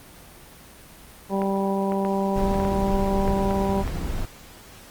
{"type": "harmonic tone", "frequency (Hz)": 195.5, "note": "G3", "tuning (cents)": -4, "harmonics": [1, 2, 3, 4, 5], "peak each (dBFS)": [-24, -27, -29, -30, -31], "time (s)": [1.29, 3.85], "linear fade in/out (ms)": 50}
{"type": "clicks", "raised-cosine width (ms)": 0.5, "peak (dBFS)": -18, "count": 9, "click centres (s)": [1.419, 1.921, 2.05, 2.542, 2.6, 2.65, 3.278, 3.509, 3.877]}
{"type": "noise", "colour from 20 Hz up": "brown", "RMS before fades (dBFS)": -27, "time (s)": [2.35, 4.26], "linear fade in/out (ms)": 20}
{"effects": ["pink hiss -46 dBFS RMS until 4.9 s", "Opus 24 kbps"]}